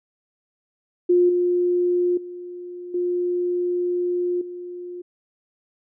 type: tone with level steps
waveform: sine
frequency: 354.9 Hz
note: F4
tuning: 28 cents sharp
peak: -13 / -17 / -32 / -20 / -31 dBFS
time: 1.09-5.02 s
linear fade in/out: 10 ms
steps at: 1.29 / 2.17 / 2.94 / 4.41 s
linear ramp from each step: 5 ms
effects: none